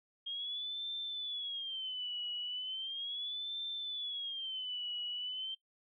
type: tone with vibrato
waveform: sine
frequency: 3228 Hz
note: G#7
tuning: 50 cents flat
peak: -37 dBFS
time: 0.26-5.55 s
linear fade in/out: 10 ms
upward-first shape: sine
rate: 0.37 Hz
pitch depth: 170 cents each way
effects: noise-tail reverb RT60 0.1 s tail -20 dB re dry